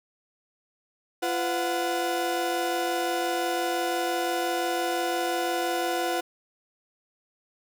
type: tone cluster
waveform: 35% pulse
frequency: 344.6 / 507 / 735 Hz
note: F4 / B4 / F#5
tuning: -23 / +45 / -12 cents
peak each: -28 / -30 / -27 dBFS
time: 1.22-6.21 s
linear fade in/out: 10 ms
effects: none